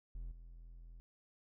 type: tone with level steps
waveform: triangle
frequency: 41.97 Hz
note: E1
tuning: 32 cents sharp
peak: -40 / -49 dBFS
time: 0.15-1 s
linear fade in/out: 0 ms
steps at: 0.31 s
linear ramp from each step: 10 ms
effects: none